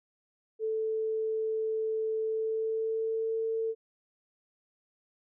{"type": "tone with pitch glide", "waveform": "sine", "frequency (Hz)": [440, 448.2], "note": ["A4", "A4"], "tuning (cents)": [0, 32], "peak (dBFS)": -28, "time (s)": [0.59, 3.75], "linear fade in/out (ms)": 50, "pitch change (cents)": 32, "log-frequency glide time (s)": [2.19, 3.39], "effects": []}